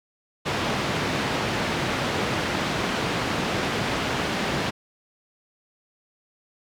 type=band-pass noise; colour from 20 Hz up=pink; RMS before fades=-26 dBFS; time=0.45-4.71 s; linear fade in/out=20 ms; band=120 to 3800 Hz; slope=12 dB/octave; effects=none